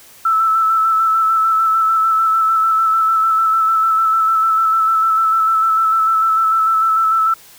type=tone with vibrato; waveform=sine; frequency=1318.5 Hz; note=E6; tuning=in tune; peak=-11 dBFS; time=0.25-7.34 s; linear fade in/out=5 ms; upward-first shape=square; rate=6.7 Hz; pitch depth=18 cents each way; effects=white hiss -43 dBFS RMS until 7.58 s